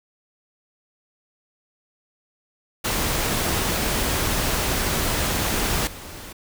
pink noise with level steps, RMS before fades -23 / -38 dBFS, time 2.84-6.33 s, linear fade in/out 10 ms, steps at 5.87 s, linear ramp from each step 2 ms, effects none

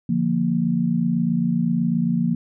sine chord, Bb major, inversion first, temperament equal, 146.83 / 174.61 / 233.1 Hz, D3 / F3 / Bb3, 0 / 0 / 0 cents, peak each -27 / -21 / -21 dBFS, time 0.09-2.35 s, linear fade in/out 5 ms, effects none

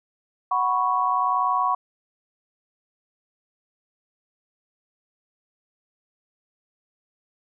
sine chord, F# suspended fourth, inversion none, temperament equal, 740 / 987.8 / 1108.7 Hz, F#5 / B5 / C#6, 0 / 0 / 0 cents, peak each -26 / -24 / -22 dBFS, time 0.51-1.75 s, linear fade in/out 5 ms, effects none

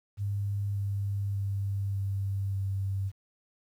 sine tone with pitch steps, 100.8 / 99.93 / 99.07 / 98.21 / 97.37 Hz, G2 / G2 / G2 / G2 / G2, +49 / +34 / +19 / +4 / -11 cents, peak -28 dBFS, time 0.17-3.12 s, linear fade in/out 50 ms, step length 590 ms, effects 10-bit

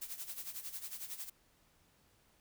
blue noise with tremolo, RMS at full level -42 dBFS, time 0.01-1.3 s, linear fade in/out 10 ms, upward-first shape sine, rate 11 Hz, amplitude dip 75%, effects pink hiss -70 dBFS RMS until 2.4 s

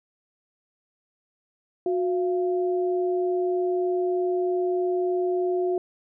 sine tone pair together, 363.6 / 686 Hz, F#4 / F5, -30 / -31 cents, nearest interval major seventh, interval 1099 cents, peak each -22 / -31 dBFS, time 1.86-5.78 s, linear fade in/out 2 ms, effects none

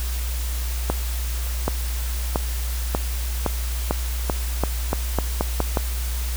accelerating click train, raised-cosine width 1 ms, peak -6 dBFS, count 13, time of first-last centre 0.9-5.772 s, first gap 780 ms, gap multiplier 0.87, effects added 60 Hz sine -23 dBFS peak until 6.36 s + white hiss -34 dBFS RMS until 6.36 s

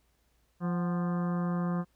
harmonic tone with a mistuned harmonic, 174.61 Hz, F3, in tune, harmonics 1 / 2 / 3 / 4 / 5 / 6 / 7 / 8 / 9 / 10, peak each -28 / -41 / -42 / -44 / -52 / -43 / -44 / -54 / -51 / -58 dBFS, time 0.6-1.85 s, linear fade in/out 50 ms, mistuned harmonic 4, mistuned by +78 cents, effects added 58 Hz sine -70 dBFS peak until 1.95 s + pink hiss -73 dBFS RMS until 1.95 s

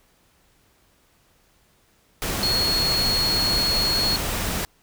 sine tone in noise, 4324 Hz, C#8, 44 cents flat, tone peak -20 dBFS, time 2.43-4.16 s, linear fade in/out 0 ms, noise pink, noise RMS -26 dBFS, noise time 2.22-4.65 s, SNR +3 dB, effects pink hiss -61 dBFS RMS until 4.82 s

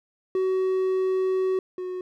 triangle tone pair in turn, 375.9 / 366.5 Hz, F#4 / F#4, +27 / -16 cents, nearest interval unison, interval 43 cents, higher first, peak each -19 / -27 dBFS, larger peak first, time 0.35-1.59 / 1.78-2.01 s, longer first, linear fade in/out 2 ms, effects none

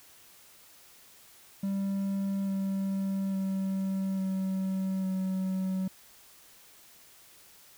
triangle tone with pitch steps, 196 / 194.08 / 192.19 / 190.31 / 188.45 Hz, G3 / G3 / G3 / F#3 / F#3, 0 / -17 / -34 / +49 / +32 cents, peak -26 dBFS, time 1.63-5.88 s, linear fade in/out 5 ms, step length 850 ms, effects white hiss -56 dBFS RMS until 7.77 s

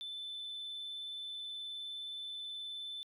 sine tone with vibrato, 3520 Hz, A7, in tune, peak -39 dBFS, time 0.01-3.03 s, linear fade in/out 0 ms, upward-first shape square, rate 19 Hz, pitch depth 8 cents each way, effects tanh soft clip ceiling -38 dBFS

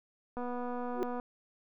click train, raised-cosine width 1 ms, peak -26 dBFS, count 204, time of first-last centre 0.37-1.199 s, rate 245 Hz
sine tone with exponential growth, 370 Hz, F#4, in tune, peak -25 dBFS, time 0.92-1.03 s, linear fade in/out 0 ms, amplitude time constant 23 ms
effects none

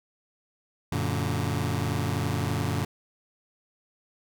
sawtooth chord, Gb augmented, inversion none, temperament just, 92.5 / 115.62 / 144.53 Hz, Gb2 / Bb2 / D3, 0 / -14 / -27 cents, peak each -26 dBFS, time 0.92-2.85 s, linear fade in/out 5 ms, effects none

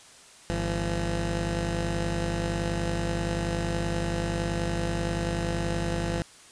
15% pulse tone pair together, 50.54 / 170 Hz, G#1 / F3, -46 / -46 cents, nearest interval octave + major sixth, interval 2100 cents, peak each -23 dBFS, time 0.5-6.22 s, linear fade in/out 0 ms, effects white hiss -51 dBFS RMS until 6.51 s + resampled to 22050 Hz

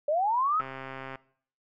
sine linear sweep, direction up, 567 to 1318.5 Hz, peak -23 dBFS, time 0.08-0.61 s, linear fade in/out 5 ms
click train, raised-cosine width 0.5 ms, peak -24 dBFS, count 75, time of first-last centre 0.6-1.156 s, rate 133 Hz
effects noise-tail reverb RT60 0.6 s tail -21 dB re dry

